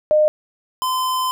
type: tone pair in turn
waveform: sine / square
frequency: 610 / 1025.9 Hz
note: D#5 / C6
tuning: -34 / -34 cents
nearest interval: major sixth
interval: 900 cents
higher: second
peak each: -11 / -19 dBFS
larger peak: first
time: 0.11-0.28 / 0.82-1.31 s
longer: second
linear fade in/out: 0 ms
effects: none